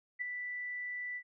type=tone with ADSR envelope; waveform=sine; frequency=1975.5 Hz; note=B6; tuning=in tune; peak=-31 dBFS; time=0.19-1.23 s; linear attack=27 ms; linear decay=6 ms; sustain=-6 dB; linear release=67 ms; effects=none